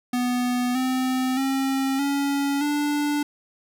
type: tone with pitch steps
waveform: square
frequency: 246.9 / 257.7 / 268.9 / 280.7 / 292.9 Hz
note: B3 / C4 / C4 / C#4 / D4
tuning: 0 / -26 / +47 / +22 / -5 cents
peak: -22 dBFS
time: 0.13-3.23 s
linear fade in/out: 5 ms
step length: 620 ms
effects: none